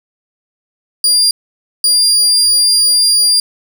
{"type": "tone bursts at uneven times", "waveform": "30% pulse", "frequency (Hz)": 4801, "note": "D8", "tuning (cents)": 37, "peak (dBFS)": -5, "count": 2, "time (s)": [[1.04, 1.31], [1.84, 3.4]], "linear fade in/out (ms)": 2, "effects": []}